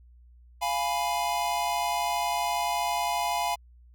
square chord, F diminished, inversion none, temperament equal, 698.5 / 830.6 / 987.8 Hz, F5 / Ab5 / Cb6, 0 / 0 / 0 cents, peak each -31 dBFS, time 0.61-3.56 s, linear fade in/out 20 ms, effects added 60 Hz sine -51 dBFS peak until 3.94 s

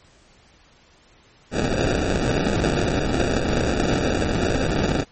violet noise with sample-and-hold, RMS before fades -21 dBFS, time 1.51-5.05 s, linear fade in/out 50 ms, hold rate 1050 Hz, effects pink hiss -54 dBFS RMS until 5.11 s + MP3 32 kbps

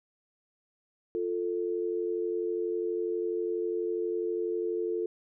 sine tone pair together, 350.3 / 442.5 Hz, F4 / A4, +5 / +10 cents, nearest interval major third, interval 405 cents, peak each -31 / -31 dBFS, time 1.15-5.06 s, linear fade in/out 0 ms, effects none

